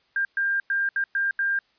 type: tone bursts at uneven times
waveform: sine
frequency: 1597 Hz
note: G6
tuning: 32 cents sharp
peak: -21 dBFS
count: 6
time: 0.16-0.25 / 0.37-0.6 / 0.7-0.89 / 0.96-1.04 / 1.15-1.31 / 1.39-1.59 s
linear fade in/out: 2 ms
effects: white hiss -65 dBFS RMS until 1.78 s + resampled to 11025 Hz